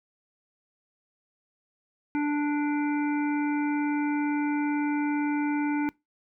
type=harmonic tone; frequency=293.7 Hz; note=D4; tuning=in tune; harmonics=1 / 3 / 5 / 7 / 8; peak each=-24 / -34 / -38 / -41 / -42 dBFS; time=2.15-5.89 s; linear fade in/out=0 ms; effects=noise-tail reverb RT60 0.2 s tail -23 dB re dry